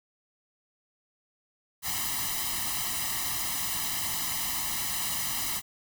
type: noise with comb filter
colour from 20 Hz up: white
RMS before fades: -31 dBFS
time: 1.82-5.62 s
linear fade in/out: 50 ms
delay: 1 ms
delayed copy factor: +1
effects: none